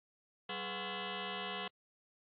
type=tone with frequency modulation; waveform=sine; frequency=1106 Hz; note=C#6; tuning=4 cents flat; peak=-38 dBFS; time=0.49-1.68 s; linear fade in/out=5 ms; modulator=305 Hz; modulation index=7.5; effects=AAC 48 kbps